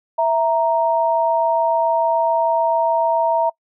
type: tone pair together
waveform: sine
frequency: 659.2 / 932.3 Hz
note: E5 / A#5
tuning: 0 / 0 cents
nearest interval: tritone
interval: 600 cents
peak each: -17 dBFS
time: 0.18-3.5 s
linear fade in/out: 10 ms
effects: noise-tail reverb RT60 0.1 s tail -25 dB re dry